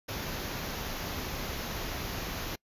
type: band-stop noise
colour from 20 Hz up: pink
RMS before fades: -36 dBFS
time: 0.08-2.56 s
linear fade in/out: 10 ms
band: 6800 to 11000 Hz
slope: 96 dB/octave
effects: noise-tail reverb RT60 0.1 s tail -25 dB re dry + resampled to 32000 Hz